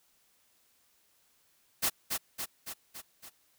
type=noise with echo; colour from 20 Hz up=white; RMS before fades=-28 dBFS; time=1.82-1.9 s; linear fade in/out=20 ms; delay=280 ms; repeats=5; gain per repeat=-4 dB; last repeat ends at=3.3 s; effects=white hiss -69 dBFS RMS until 3.58 s